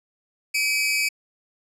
sawtooth tone pair together, 2308 / 2530 Hz, D7 / D#7, -31 / +28 cents, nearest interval major second, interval 159 cents, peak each -19 / -21 dBFS, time 0.54-1.09 s, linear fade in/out 10 ms, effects low-pass 12000 Hz 12 dB/octave

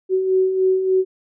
sine beating tone pair, 373.2 / 376.6 Hz, F#4 / F#4, +15 / +31 cents, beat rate 3.4 Hz, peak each -24 / -15 dBFS, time 0.09-1.05 s, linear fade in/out 50 ms, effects none

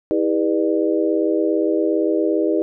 sine tone cluster, 323.2 / 400.7 / 488 / 598 Hz, E4 / G4 / B4 / D5, -34 / +38 / -21 / +31 cents, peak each -19 / -21 / -23 / -24 dBFS, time 0.11-2.62 s, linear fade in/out 0 ms, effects none

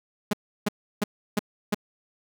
sawtooth tone bursts, 207.7 Hz, G#3, in tune, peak -17 dBFS, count 5, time 0.31-1.745 s, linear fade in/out 5 ms, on 23 ms, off 330 ms, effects none

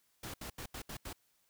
pink noise bursts at uneven times, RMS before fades -44 dBFS, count 6, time 0.23-0.34 / 0.41-0.5 / 0.58-0.66 / 0.74-0.82 / 0.89-0.97 / 1.05-1.13 s, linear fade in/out 5 ms, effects white hiss -74 dBFS RMS until 1.49 s

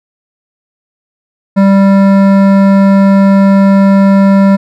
sine tone with hard clipping, 196 Hz, G3, in tune, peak -5 dBFS, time 1.56-4.57 s, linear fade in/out 20 ms, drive 14 dB, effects none

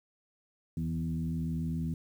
sine tone with frequency modulation, 164.1 Hz, E3, 8 cents flat, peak -30 dBFS, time 0.77-1.94 s, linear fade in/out 2 ms, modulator 80.3 Hz, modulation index 1, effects 10-bit

